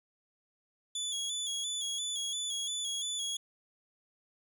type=tone with vibrato; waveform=25% pulse; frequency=3402 Hz; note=G#7; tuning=41 cents sharp; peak=-29 dBFS; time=0.95-3.37 s; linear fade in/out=5 ms; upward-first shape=square; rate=2.9 Hz; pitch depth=41 cents each way; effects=none